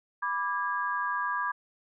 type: chord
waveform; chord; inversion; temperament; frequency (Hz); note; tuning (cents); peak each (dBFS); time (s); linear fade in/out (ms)
sine; G# diminished; first; equal with one note detuned; 987.8 / 1174.7 / 1635.5; B5 / D6 / G#6; 0 / 0 / -27; -32; 0.22-1.52; 10
effects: none